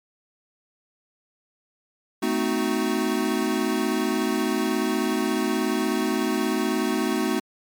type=chord; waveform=square; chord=A diminished seventh; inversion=none; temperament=equal with one note detuned; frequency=220 / 256.5 / 311.1 / 370 Hz; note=A3 / C4 / Eb4 / Gb4; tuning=0 / -34 / 0 / 0 cents; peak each=-28 dBFS; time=2.22-7.4 s; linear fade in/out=10 ms; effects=MP3 96 kbps